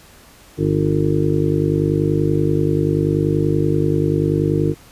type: harmonic tone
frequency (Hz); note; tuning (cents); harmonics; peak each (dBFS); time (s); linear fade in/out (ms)
50.4; G1; +49; 1 / 2 / 3 / 5 / 6 / 7 / 8 / 9; -31 / -23 / -19 / -29 / -21 / -21 / -30 / -23; 0.57-4.75; 50
effects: pink hiss -46 dBFS RMS until 4.91 s + resampled to 32000 Hz